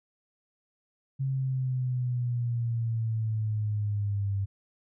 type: exponential sweep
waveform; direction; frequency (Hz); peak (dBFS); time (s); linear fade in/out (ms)
sine; down; 135.4 to 98; -26; 1.19-4.46; 20
effects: none